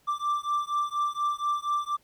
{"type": "beating tone pair", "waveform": "triangle", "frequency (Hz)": [1174.7, 1178.9], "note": ["D6", "D6"], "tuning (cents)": [0, 6], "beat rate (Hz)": 4.2, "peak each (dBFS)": -27, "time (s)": [0.07, 1.97], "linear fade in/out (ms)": 20, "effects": ["pink hiss -65 dBFS RMS until 2.03 s"]}